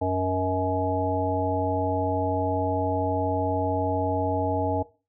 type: harmonic tone with a mistuned harmonic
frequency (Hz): 93.6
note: F#2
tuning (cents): +20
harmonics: 1 / 3 / 5 / 7 / 9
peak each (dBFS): -29 / -29 / -29 / -29 / -29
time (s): 0.01-4.83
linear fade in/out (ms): 10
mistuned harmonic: 7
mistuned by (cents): -42
effects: noise-tail reverb RT60 0.3 s tail -17 dB re dry